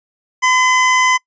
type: tone pair together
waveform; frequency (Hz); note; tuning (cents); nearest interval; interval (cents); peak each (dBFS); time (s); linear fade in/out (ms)
square; 1017 / 2035; C6 / C7; -50 / -49; octave; 1201; -14; 0.42-1.18; 20
effects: noise-tail reverb RT60 0.1 s tail -24 dB re dry + resampled to 16000 Hz